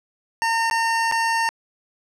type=tone with dropouts; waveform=25% pulse; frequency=912 Hz; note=A#5; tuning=38 cents flat; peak=-15 dBFS; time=0.42-1.49 s; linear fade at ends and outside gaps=0 ms; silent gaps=0.699-0.711 / 1.114-1.122 s; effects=low-pass 8000 Hz 12 dB/octave